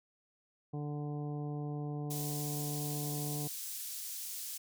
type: harmonic tone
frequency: 147.3 Hz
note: D3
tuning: 6 cents sharp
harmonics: 1 / 2 / 3 / 4 / 5 / 6 / 7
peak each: -37 / -43 / -46 / -56 / -49 / -61 / -59 dBFS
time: 0.73-3.48 s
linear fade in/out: 10 ms
type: high-pass noise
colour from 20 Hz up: pink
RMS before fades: -42 dBFS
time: 2.1-4.58 s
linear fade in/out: 10 ms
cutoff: 6600 Hz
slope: 12 dB/octave
effects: none